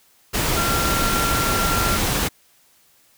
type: tone in noise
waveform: sine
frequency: 1373 Hz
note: F6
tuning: 30 cents flat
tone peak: -23 dBFS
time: 0.56-1.98 s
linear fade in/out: 20 ms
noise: pink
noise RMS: -21 dBFS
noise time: 0.33-2.29 s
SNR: -5 dB
effects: white hiss -57 dBFS RMS until 3.17 s